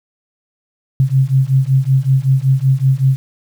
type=beating tone pair; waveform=sine; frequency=130.81 / 136.11 Hz; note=C3 / C#3; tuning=0 / -31 cents; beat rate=5.3 Hz; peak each=-13 dBFS; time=1-3.16 s; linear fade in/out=0 ms; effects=7-bit